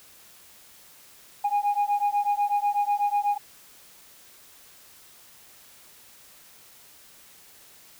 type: beating tone pair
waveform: sine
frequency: 816 / 824.1 Hz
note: G#5 / G#5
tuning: -31 / -14 cents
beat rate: 8.1 Hz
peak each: -23 dBFS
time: 1.44-3.38 s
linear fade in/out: 10 ms
effects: tanh soft clip ceiling -18 dBFS + white hiss -52 dBFS RMS until 7.99 s